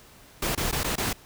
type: noise with dropouts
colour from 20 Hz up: pink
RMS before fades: -27 dBFS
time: 0.42-1.13 s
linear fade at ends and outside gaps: 5 ms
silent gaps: 0.551-0.575 / 0.714-0.725 / 0.834-0.843 / 0.957-0.979 s
effects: pink hiss -52 dBFS RMS until 1.25 s